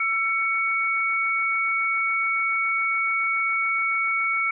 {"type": "tone pair together", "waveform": "sine", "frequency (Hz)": [1338.1, 2231], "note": ["E6", "C#7"], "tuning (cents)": [26, 11], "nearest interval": "major sixth", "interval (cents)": 885, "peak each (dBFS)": [-26, -22], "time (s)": [0, 4.51], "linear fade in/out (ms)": 5, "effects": []}